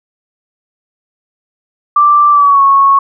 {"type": "tone with pitch glide", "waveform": "sine", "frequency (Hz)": [1174.7, 1102.4], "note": ["D6", "C#6"], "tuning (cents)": [0, -10], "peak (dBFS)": -4, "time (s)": [1.96, 2.99], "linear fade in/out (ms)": 5, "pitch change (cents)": -110, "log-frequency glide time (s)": [2.31, 2.62], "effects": []}